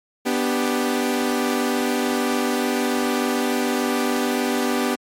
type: chord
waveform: sawtooth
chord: G major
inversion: first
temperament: equal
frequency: 246.9 / 293.7 / 392 Hz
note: B3 / D4 / G4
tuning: 0 / 0 / 0 cents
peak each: -18 / -22 / -21 dBFS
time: 0.25-4.96 s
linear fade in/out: 20 ms
effects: MP3 64 kbps